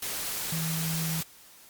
sine tone in noise, 162.3 Hz, E3, 27 cents flat, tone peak -29 dBFS, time 0.52-1.21 s, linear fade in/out 5 ms, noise white, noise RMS -33 dBFS, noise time 0.02-1.23 s, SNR +1 dB, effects white hiss -53 dBFS RMS until 1.69 s + MP3 96 kbps

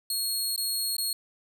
20% pulse tone with dropouts, 4304 Hz, C8, 48 cents sharp, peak -21 dBFS, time 0.1-1.13 s, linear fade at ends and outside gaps 2 ms, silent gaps 0.562-0.577 / 0.967-0.982 s, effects none

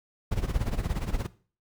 brown noise with tremolo, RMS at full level -26 dBFS, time 0.31-1.27 s, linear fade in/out 10 ms, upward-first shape sine, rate 17 Hz, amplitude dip 80%, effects noise-tail reverb RT60 0.4 s tail -17 dB re dry

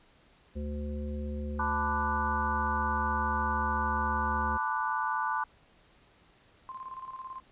harmonic tone, 73.6 Hz, D2, 4 cents sharp, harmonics 1 / 3 / 5 / 7, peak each -34 / -38 / -46 / -44 dBFS, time 0.55-4.58 s, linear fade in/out 20 ms
sine chord, B minor seventh, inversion third, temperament equal with one note detuned, 880 / 999.8 / 1174.7 / 1480 Hz, A5 / B5 / D6 / F#6, 0 / +21 / 0 / 0 cents, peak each -33 / -33 / -34 / -35 dBFS, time 1.59-5.44 s, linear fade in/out 5 ms
sine tone with tremolo, 1046.5 Hz, C6, in tune, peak -37 dBFS, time 6.69-7.4 s, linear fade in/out 0 ms, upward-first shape square, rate 18 Hz, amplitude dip 60%
effects pink hiss -62 dBFS RMS until 7.51 s + resampled to 8000 Hz

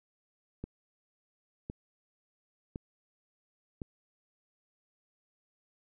click train, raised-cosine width 3 ms, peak -25 dBFS, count 4, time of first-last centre 0.64-3.818 s, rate 0.944 Hz, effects none

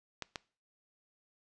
clicks, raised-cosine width 0.2 ms, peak -20 dBFS, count 2, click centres 0.223 / 0.358 s, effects noise-tail reverb RT60 0.4 s tail -22 dB re dry + resampled to 22050 Hz

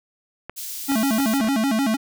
clicks, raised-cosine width 0.5 ms, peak -17 dBFS, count 7, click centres 0.496 / 0.918 / 1.201 / 1.338 / 1.402 / 1.444 / 1.474 s
white high-pass noise, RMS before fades -32 dBFS, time 0.56-1.39 s, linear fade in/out 20 ms, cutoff 4100 Hz, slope 12 dB/octave
square tone with vibrato, 246.2 Hz, B3, 5 cents flat, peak -19 dBFS, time 0.88-1.97 s, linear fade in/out 20 ms, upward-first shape square, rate 6.6 Hz, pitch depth 200 cents each way
effects none

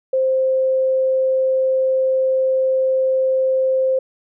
sine tone, 524 Hz, C5, 2 cents sharp, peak -14 dBFS, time 0.13-3.99 s, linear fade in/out 5 ms, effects none

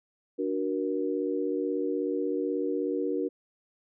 sine chord, D augmented, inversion none, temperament equal with one note detuned, 293.7 / 370 / 472.4 Hz, D4 / F#4 / A#4, 0 / 0 / +23 cents, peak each -31 dBFS, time 0.38-3.29 s, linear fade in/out 20 ms, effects none

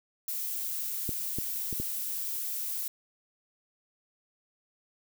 violet noise, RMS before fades -34 dBFS, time 0.28-2.88 s, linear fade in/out 2 ms
clicks, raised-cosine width 3 ms, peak -20 / -21 / -25 / -21 dBFS, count 4, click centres 1.092 / 1.386 / 1.728 / 1.8 s
effects none

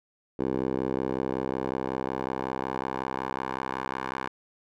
10% pulse tone with band-pass filter sweep, 65.41 Hz, C2, in tune, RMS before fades -31 dBFS, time 0.39-4.28 s, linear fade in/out 5 ms, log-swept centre 410 to 1200 Hz, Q 1.4, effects none

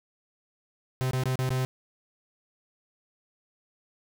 45% pulse tone with dropouts, 129.3 Hz, C3, 20 cents flat, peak -25 dBFS, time 1.01-1.65 s, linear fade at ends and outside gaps 0 ms, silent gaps 1.11-1.133 / 1.236-1.256 / 1.356-1.39 / 1.491-1.505 s, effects none

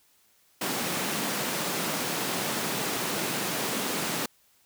pink high-pass noise, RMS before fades -30 dBFS, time 0.61-4.26 s, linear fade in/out 5 ms, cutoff 160 Hz, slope 24 dB/octave, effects white hiss -64 dBFS RMS until 4.65 s

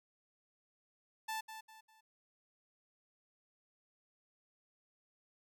sawtooth tone with echo, 880 Hz, A5, in tune, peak -34 dBFS, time 1.28-1.41 s, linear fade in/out 10 ms, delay 200 ms, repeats 3, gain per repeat -9 dB, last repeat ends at 2.01 s, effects none

